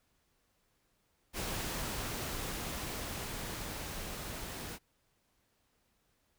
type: noise with level ramp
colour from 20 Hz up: pink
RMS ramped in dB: -37 to -43 dBFS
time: 1.33-4.79 s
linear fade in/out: 50 ms
effects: pink hiss -75 dBFS RMS until 6.38 s